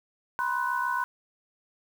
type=tone cluster; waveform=sine; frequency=973 / 1040 / 1492 Hz; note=B5 / C6 / F#6; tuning=-26 / -11 / +14 cents; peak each=-30 dBFS; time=0.39-1.04 s; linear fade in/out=0 ms; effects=8-bit